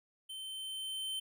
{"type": "tone with level ramp", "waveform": "square", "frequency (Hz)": 3092, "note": "G7", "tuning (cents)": -24, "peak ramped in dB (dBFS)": [-43, -36], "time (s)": [0.29, 1.2], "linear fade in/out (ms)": 10, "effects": []}